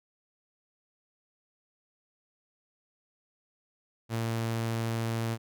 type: tone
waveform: sawtooth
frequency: 114.2 Hz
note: A#2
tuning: 35 cents flat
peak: -25 dBFS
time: 4.09-5.38 s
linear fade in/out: 50 ms
effects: none